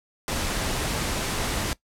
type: noise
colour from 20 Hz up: pink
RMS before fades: -27 dBFS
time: 0.28-1.73 s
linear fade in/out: 0 ms
effects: noise-tail reverb RT60 0.1 s tail -19 dB re dry + low-pass 11000 Hz 12 dB/octave